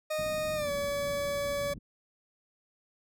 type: tone with pitch glide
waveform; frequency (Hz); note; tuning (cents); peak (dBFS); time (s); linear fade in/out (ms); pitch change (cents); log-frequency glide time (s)
40% pulse; 618 to 570; D#5 to C#5; -12 to +48; -29; 0.1-1.74; 10; -140; 0.55-0.7
type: low-pass noise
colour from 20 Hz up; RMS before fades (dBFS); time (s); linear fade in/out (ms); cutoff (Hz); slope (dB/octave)
white; -44; 0.18-1.79; 10; 240; 24
effects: none